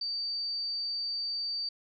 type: tone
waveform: sine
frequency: 4619 Hz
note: D8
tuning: 30 cents flat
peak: -31 dBFS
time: 0.01-1.69 s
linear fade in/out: 5 ms
effects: none